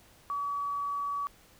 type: tone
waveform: sine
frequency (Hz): 1139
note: C#6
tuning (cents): +47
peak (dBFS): -30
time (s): 0.3-1.27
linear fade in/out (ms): 0
effects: pink hiss -59 dBFS RMS until 1.59 s